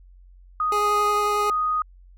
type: tone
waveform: sine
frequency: 1244.5 Hz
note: D#6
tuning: in tune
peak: -20 dBFS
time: 0.6-1.82 s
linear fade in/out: 2 ms
type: tone with vibrato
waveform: 25% pulse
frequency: 415.3 Hz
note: G#4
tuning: in tune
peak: -20 dBFS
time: 0.72-1.5 s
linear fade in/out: 2 ms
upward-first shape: sine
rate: 11 Hz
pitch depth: 10 cents each way
effects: added 45 Hz sine -46 dBFS peak until 2.17 s

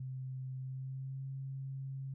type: tone with pitch glide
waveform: sine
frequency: 130.4 to 134.69 Hz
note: C3 to C#3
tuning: -5 to -49 cents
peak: -39 dBFS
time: 0-2.14 s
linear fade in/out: 5 ms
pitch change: +56 cents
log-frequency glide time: 0.58-1.26 s
effects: none

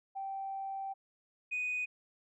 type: tone pair in turn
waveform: sine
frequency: 779 / 2488 Hz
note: G5 / D#7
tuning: -11 / -1 cents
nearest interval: octave + minor sixth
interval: 2010 cents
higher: second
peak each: -36 / -31 dBFS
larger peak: second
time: 0.15-0.94 / 1.51-1.86 s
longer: first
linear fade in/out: 20 ms
effects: tanh soft clip ceiling -29 dBFS

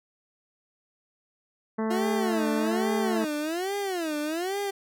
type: harmonic tone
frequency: 220.3 Hz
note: A3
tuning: 2 cents sharp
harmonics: 1 / 2 / 3 / 4 / 5 / 6 / 7 / 8 / 9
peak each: -27 / -31 / -37 / -37 / -39 / -45 / -46 / -47 / -48 dBFS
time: 1.78-3.25 s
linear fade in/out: 10 ms
type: tone with vibrato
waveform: 30% pulse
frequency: 346.4 Hz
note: F4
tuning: 14 cents flat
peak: -25 dBFS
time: 1.9-4.71 s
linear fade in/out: 10 ms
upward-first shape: sine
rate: 1.2 Hz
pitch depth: 270 cents each way
effects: none

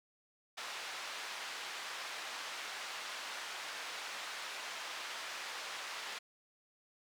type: band-pass noise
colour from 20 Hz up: pink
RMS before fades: -44 dBFS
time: 0.57-6.19 s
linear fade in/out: 10 ms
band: 1000 to 5300 Hz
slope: 12 dB/octave
effects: none

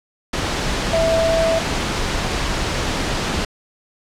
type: tone in noise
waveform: sine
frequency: 656 Hz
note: E5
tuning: 9 cents flat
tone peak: -15 dBFS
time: 0.93-1.59 s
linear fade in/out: 5 ms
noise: pink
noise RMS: -21 dBFS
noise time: 0.33-3.45 s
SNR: +3 dB
effects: low-pass 6000 Hz 12 dB/octave

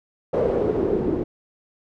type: noise with low-pass filter sweep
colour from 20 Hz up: white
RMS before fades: -22 dBFS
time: 0.33-1.24 s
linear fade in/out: 10 ms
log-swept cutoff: 520 to 330 Hz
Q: 4.1
effects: none

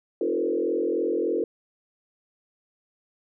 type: tone with frequency modulation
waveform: sine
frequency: 402.2 Hz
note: G4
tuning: 44 cents sharp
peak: -22 dBFS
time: 0.21-1.44 s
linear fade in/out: 2 ms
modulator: 43.4 Hz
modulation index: 2.2
effects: none

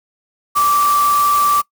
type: tone in noise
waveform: sine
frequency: 1165 Hz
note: D6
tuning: 14 cents flat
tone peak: -11 dBFS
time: 0.55-1.62 s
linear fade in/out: 20 ms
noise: white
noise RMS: -25 dBFS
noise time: 0.55-1.62 s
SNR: +11 dB
effects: noise-tail reverb RT60 0.1 s tail -21 dB re dry

